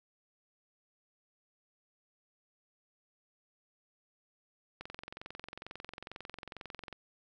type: click train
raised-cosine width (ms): 0.3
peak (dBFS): -27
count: 48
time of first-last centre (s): 4.81-6.927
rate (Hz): 22.2
effects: none